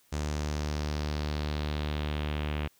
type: tone with low-pass filter sweep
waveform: sawtooth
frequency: 75 Hz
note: D2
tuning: 37 cents sharp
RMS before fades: -32 dBFS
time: 0.12-2.68 s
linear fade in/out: 10 ms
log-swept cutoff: 7000 to 2800 Hz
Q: 2.4
effects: white hiss -65 dBFS RMS until 2.79 s